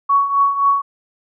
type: tone with tremolo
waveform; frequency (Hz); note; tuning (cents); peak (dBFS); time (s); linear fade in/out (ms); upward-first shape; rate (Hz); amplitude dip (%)
sine; 1118; C#6; +14; -9; 0.09-0.82; 10; triangle; 3.8; 75
effects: none